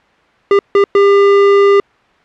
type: tone bursts at uneven times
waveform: square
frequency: 400 Hz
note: G4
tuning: 35 cents sharp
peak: -6 dBFS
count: 3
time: 0.51-0.59 / 0.75-0.84 / 0.95-1.8 s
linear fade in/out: 2 ms
effects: white hiss -50 dBFS RMS until 2.24 s + low-pass 2000 Hz 12 dB/octave